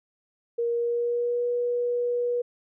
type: tone with pitch glide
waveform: sine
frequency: 470 to 484.1 Hz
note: A#4 to B4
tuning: +14 to -35 cents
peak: -23 dBFS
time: 0.58-2.42 s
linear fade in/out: 10 ms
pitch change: +51 cents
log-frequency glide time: 0.68-1.47 s
effects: none